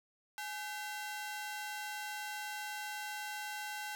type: ring-modulated tone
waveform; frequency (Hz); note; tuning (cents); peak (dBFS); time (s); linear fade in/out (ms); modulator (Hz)
sawtooth; 1188; D6; +20; -33; 0.38-3.95; 0; 348
effects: none